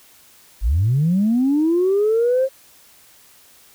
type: linear sweep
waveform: sine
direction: up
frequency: 43.4 to 540 Hz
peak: -13 dBFS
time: 0.61-2.49 s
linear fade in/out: 50 ms
effects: tanh soft clip ceiling -10 dBFS + white hiss -50 dBFS RMS until 3.74 s